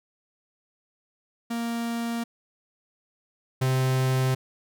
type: tone pair in turn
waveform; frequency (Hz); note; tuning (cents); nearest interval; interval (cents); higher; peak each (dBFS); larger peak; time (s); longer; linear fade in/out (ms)
45% pulse; 233.1 / 130.33; A#3 / C3; 0 / -6; minor seventh; 1006; first; -27 / -21; second; 1.5-2.24 / 3.61-4.35; neither; 10
effects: none

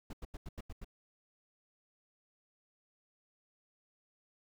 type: noise bursts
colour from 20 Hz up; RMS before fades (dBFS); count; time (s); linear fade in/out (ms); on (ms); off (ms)
brown; -43; 7; 0.1-0.846; 5; 32; 87
effects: none

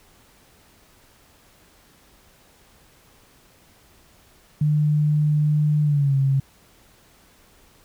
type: tone with pitch glide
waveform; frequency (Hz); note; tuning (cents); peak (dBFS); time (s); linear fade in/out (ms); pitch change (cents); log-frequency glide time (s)
sine; 150.2 to 136.15; D3 to C#3; +39 to -31; -16; 4.61-6.4; 5; -170; 5.83-6.16
effects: pink hiss -55 dBFS RMS until 7.84 s

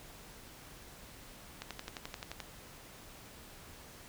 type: click train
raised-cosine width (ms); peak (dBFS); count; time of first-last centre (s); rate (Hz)
0.2; -23; 10; 1.62-2.403; 11.5
effects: pink hiss -53 dBFS RMS until 4.08 s

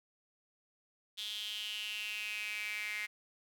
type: tone with high-pass filter sweep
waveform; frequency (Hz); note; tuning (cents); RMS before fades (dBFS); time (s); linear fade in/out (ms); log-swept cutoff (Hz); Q
sawtooth; 210.4; G#3; +23; -40; 1.17-3.07; 20; 3400 to 2100; 7.9
effects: none

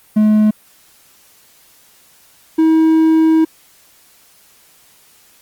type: tone pair in turn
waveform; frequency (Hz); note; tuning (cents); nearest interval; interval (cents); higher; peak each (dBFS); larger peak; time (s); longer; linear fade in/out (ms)
triangle; 213.6 / 320; G#3 / D#4; +49 / +49; perfect fifth; 700; second; -6; neither; 0.16-0.51 / 2.58-3.45; second; 10
effects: white hiss -49 dBFS RMS until 5.41 s + Opus 32 kbps

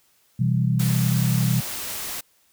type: chord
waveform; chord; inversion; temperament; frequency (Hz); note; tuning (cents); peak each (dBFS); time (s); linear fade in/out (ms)
sine; E minor; second; equal with one note detuned; 126.43 / 164.81 / 196; B2 / E3 / G3; +41 / 0 / 0; -20 / -23 / -26; 0.39-1.61; 10
type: noise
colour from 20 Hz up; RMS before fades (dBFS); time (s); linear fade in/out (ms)
white; -31; 0.79-2.21; 10
effects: white hiss -62 dBFS RMS until 2.52 s

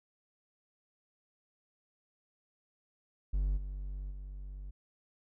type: tone with level steps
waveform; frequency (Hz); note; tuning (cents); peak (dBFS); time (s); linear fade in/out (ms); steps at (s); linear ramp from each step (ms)
triangle; 48.17; G1; -30; -26 / -35 / -39; 3.33-4.71; 10; 3.56 / 4.1; 20
effects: none

